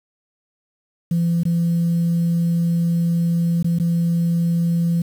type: tone with dropouts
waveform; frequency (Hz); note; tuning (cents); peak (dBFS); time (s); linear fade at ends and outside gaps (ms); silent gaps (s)
sine; 169.6; E3; +50; -14; 1.11-5.02; 5; 1.434-1.452 / 3.628-3.644 / 3.787-3.798
effects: tanh soft clip ceiling -13 dBFS + 7-bit